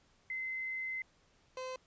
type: tone pair in turn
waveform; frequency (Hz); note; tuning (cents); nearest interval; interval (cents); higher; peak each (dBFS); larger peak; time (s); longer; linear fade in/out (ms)
sine / 30% pulse; 2059 / 514.8; C7 / C5; -28 / -28; 2 octaves; 2400; first; -36 / -37; first; 0.3-1.02 / 1.57-1.76; first; 2
effects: pink hiss -69 dBFS RMS until 1.86 s + resampled to 16000 Hz